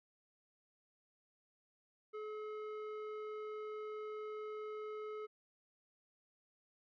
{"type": "tone with low-pass filter", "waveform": "square", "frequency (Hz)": 427.7, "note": "A4", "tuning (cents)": -49, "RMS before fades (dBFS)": -45, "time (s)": [2.13, 5.27], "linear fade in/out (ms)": 20, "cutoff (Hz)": 1600, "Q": 1.1, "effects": []}